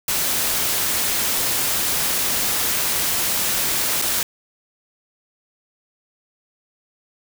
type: noise with dropouts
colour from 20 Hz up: white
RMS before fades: -21 dBFS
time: 0.08-4.23 s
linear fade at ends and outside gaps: 2 ms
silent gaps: 4.016-4.021 s
effects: none